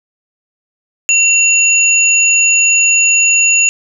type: tone pair together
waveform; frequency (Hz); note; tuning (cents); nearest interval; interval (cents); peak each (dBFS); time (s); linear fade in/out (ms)
sine; 2731 / 6882; F7 / A8; -39 / -39; octave + major third; 1600; -10; 1.09-3.69; 0
effects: none